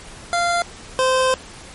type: tone pair in turn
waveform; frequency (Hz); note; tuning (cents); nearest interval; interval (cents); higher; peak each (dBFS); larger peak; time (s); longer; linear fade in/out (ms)
25% pulse; 693 / 518.1; F5 / C5; -14 / -17; perfect fourth; 503; first; -13 / -11; second; 0.33-0.62 / 0.99-1.34; second; 0
effects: pink hiss -39 dBFS RMS until 1.74 s + MP3 48 kbps